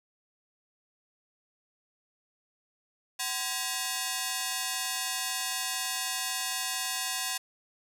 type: ring-modulated tone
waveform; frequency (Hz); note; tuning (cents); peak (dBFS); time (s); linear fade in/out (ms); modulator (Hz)
5% pulse; 891; A5; +22; -15; 3.19-7.38; 10; 138
effects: none